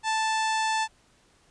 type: harmonic tone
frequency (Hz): 880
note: A5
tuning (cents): 0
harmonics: 1 / 2 / 3 / 4 / 5 / 6 / 7 / 8 / 9 / 10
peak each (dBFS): -25 / -31 / -35 / -37 / -39 / -41 / -42 / -43 / -44 / -45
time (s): 0.03-0.88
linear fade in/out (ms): 50
effects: pink hiss -62 dBFS RMS until 1.5 s + resampled to 22050 Hz